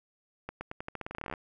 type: accelerating click train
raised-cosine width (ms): 0.5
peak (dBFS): -22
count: 19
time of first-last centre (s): 0.49-1.338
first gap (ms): 120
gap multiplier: 0.87
effects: none